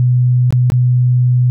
sine tone with dropouts, 124.4 Hz, B2, 13 cents sharp, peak -8 dBFS, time 0-1.5 s, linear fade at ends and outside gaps 0 ms, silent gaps 0.506-0.525 / 0.701-0.72 s, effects none

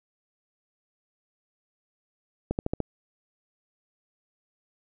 accelerating click train, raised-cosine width 2 ms, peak -13 dBFS, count 5, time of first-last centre 2.51-2.803 s, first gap 79 ms, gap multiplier 0.95, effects none

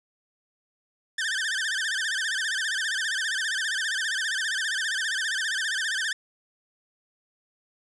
sawtooth tone with vibrato, 1665 Hz, G#6, 4 cents sharp, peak -22 dBFS, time 1.18-6.13 s, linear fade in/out 5 ms, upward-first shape sine, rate 15 Hz, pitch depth 170 cents each way, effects resampled to 22050 Hz + 9-bit

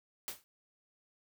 white noise with exponential decay, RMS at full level -36 dBFS, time 0.28-0.44 s, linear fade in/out 0 ms, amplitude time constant 34 ms, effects none

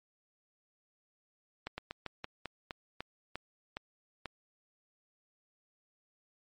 slowing click train, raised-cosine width 0.3 ms, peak -22 dBFS, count 11, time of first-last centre 1.67-4.257 s, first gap 110 ms, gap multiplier 1.18, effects MP3 48 kbps

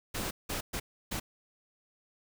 pink noise bursts at uneven times, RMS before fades -35 dBFS, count 4, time 0.14-0.31 / 0.49-0.61 / 0.73-0.8 / 1.11-1.2 s, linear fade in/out 10 ms, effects none

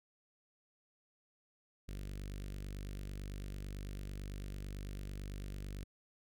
sawtooth tone with notch filter, 49 Hz, G1, in tune, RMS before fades -44 dBFS, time 1.88-5.84 s, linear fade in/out 10 ms, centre 890 Hz, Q 0.59, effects none

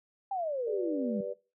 sine exponential sweep, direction down, 808 to 196 Hz, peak -30 dBFS, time 0.31-1.21 s, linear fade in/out 5 ms
sine chord, G major, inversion none, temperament just, 392 / 490 / 588 Hz, G4 / B4 / D5, 0 / -14 / +2 cents, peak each -42 / -36 / -37 dBFS, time 0.66-1.34 s, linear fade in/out 20 ms
effects noise-tail reverb RT60 0.3 s tail -19 dB re dry

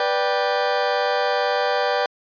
sawtooth chord, G major, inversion first, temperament just, 490 / 588 / 784 Hz, B4 / D5 / G5, -14 / +2 / 0 cents, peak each -19 dBFS, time 0-2.06 s, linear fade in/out 2 ms, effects resampled to 11025 Hz

